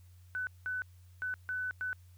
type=tone bursts at uneven times; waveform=sine; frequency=1500 Hz; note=F#6; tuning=23 cents sharp; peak=-33 dBFS; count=5; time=0.35-0.47 / 0.66-0.82 / 1.22-1.34 / 1.49-1.71 / 1.81-1.93 s; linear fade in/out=0 ms; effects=added 90 Hz sine -54 dBFS peak until 2.17 s + white hiss -70 dBFS RMS until 2.17 s